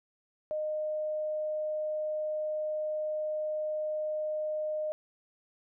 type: tone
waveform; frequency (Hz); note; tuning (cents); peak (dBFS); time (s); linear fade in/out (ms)
sine; 614; D#5; -23; -30; 0.51-4.92; 0
effects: none